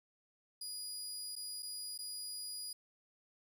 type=tone with dropouts; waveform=25% pulse; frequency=4900 Hz; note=D#8; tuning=27 cents flat; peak=-37 dBFS; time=0.61-2.73 s; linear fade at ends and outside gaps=5 ms; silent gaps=1.355-1.362 / 1.624-1.628 / 1.978-1.988 s; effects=none